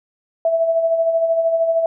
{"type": "tone with tremolo", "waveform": "sine", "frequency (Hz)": 659.3, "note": "E5", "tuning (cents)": 0, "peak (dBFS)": -12, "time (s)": [0.45, 1.86], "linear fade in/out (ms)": 2, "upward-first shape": "sine", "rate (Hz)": 13, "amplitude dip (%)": 50, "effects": []}